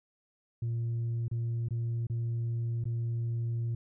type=tone with dropouts; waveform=sine; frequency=116.54 Hz; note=A#2; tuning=in tune; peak=-27 dBFS; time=0.62-3.75 s; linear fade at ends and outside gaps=5 ms; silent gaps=1.282-1.313 / 1.686-1.707 / 2.069-2.098 / 2.841-2.854 s; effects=tanh soft clip ceiling -28 dBFS